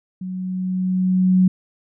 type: tone with level ramp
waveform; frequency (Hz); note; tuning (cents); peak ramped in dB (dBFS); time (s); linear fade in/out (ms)
sine; 185; F#3; 0; -26 to -10; 0.21-1.48; 5
effects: none